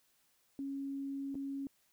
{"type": "tone with dropouts", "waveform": "sine", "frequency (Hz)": 275.6, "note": "C#4", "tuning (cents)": -10, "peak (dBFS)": -37, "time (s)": [0.59, 1.67], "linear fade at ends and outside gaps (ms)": 1, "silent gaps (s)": [1.345, 1.353], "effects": ["white hiss -73 dBFS RMS until 1.92 s"]}